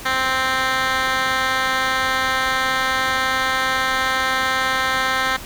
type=tone with band-pass filter; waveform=10% pulse; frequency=261.6 Hz; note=C4; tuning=in tune; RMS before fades=-20 dBFS; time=0.05-5.37 s; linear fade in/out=10 ms; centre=2200 Hz; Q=1.3; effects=pink hiss -35 dBFS RMS until 5.45 s